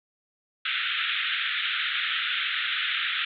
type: band-pass noise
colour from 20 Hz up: white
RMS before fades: -28 dBFS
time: 0.65-3.25 s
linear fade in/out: 5 ms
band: 1300 to 3700 Hz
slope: 96 dB/octave
effects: none